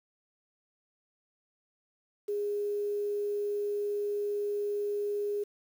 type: tone with quantisation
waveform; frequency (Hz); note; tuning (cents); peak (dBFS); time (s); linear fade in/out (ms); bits
sine; 411.2; G#4; -17; -29; 2.28-5.44; 10; 9
effects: none